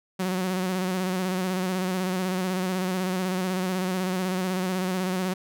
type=tone with vibrato; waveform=sawtooth; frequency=185 Hz; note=F#3; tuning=in tune; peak=-21 dBFS; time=0.19-5.34 s; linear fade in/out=10 ms; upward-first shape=square; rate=16 Hz; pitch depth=34 cents each way; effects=none